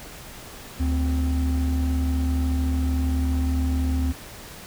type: tone pair together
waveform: triangle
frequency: 73.42 / 260 Hz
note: D2 / C4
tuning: 0 / -11 cents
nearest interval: octave + minor seventh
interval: 2189 cents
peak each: -19 / -25 dBFS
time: 0.79-4.13 s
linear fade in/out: 20 ms
effects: pink hiss -41 dBFS RMS until 4.66 s